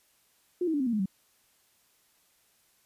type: tone with pitch steps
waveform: sine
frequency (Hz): 356.2 / 321 / 289.3 / 260.8 / 235 / 211.8 / 190.88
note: F4 / E4 / D4 / C4 / A#3 / G#3 / G3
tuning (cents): +34 / -46 / -26 / -5 / +14 / +34 / -46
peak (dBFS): -25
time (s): 0.61-1.058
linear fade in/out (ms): 5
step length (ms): 64
effects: white hiss -67 dBFS RMS until 2.85 s + resampled to 32000 Hz